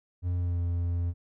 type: tone with pitch glide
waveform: triangle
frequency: 88.7 to 86.47 Hz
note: F2 to F2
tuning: +27 to -17 cents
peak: -24 dBFS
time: 0.22-1.14 s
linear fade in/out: 50 ms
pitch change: -44 cents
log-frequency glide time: 0.36-0.6 s
effects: none